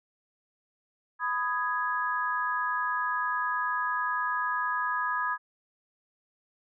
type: chord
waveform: sine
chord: G# minor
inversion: first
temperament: just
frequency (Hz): 996.7 / 1245.9 / 1661.2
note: B5 / D#6 / G#6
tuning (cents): +16 / +2 / 0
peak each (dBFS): -31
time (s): 1.19-5.38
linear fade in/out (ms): 50
effects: none